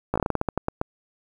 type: slowing click train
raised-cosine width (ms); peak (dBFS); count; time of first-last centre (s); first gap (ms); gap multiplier
1; -9; 13; 0.14-0.814; 16; 1.21
effects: 8-bit